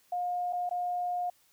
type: tone with dropouts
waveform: sine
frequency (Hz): 713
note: F5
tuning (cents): +36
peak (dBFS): -29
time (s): 0.12-1.3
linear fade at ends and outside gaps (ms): 5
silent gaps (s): 0.527-0.531 / 0.693-0.71
effects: white hiss -66 dBFS RMS until 1.52 s